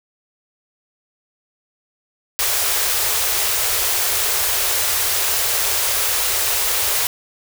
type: band-stop noise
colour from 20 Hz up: white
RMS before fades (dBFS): -19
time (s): 2.39-7.07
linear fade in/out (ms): 0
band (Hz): 110 to 360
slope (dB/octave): 96
effects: none